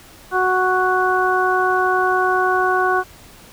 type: harmonic tone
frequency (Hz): 370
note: F#4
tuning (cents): 0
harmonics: 1 / 2 / 3 / 4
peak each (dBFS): -20 / -20 / -20 / -20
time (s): 0.31-3.04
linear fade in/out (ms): 50
effects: pink hiss -44 dBFS RMS until 3.52 s